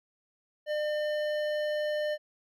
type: tone with hard clipping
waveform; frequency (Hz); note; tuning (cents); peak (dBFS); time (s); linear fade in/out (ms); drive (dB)
triangle; 602; D5; +43; -30; 0.66-2.18; 50; 16
effects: none